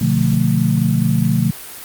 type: chord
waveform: sine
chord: B half-diminished seventh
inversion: none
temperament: just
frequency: 123.47 / 148.16 / 177.8 / 222.2 Hz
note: B2 / D3 / F3 / A3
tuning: 0 / +16 / +31 / +17 cents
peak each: -18 dBFS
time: 0.01-1.51 s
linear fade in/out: 5 ms
effects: white hiss -33 dBFS RMS until 1.84 s + Opus 48 kbps